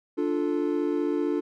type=chord; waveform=triangle; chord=D minor; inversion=none; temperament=equal; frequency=293.7 / 349.2 / 440 Hz; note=D4 / F4 / A4; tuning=0 / 0 / 0 cents; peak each=-25 / -26 / -28 dBFS; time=0.17-1.41 s; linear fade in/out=20 ms; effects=none